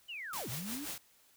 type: linear two-way sweep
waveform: sine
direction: down then up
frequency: 3045 to 110 to 311.3 Hz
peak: -40 dBFS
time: 0.08-0.86 s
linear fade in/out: 20 ms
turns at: 0.49 s
type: noise with tremolo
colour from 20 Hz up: white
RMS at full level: -40 dBFS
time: 0.33-0.98 s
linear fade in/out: 2 ms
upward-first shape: sine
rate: 5.7 Hz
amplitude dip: 60%
effects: white hiss -66 dBFS RMS until 1.36 s